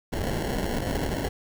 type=noise with sample-and-hold; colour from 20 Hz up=pink; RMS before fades=-28 dBFS; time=0.12-1.29 s; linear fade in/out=10 ms; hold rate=1225 Hz; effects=none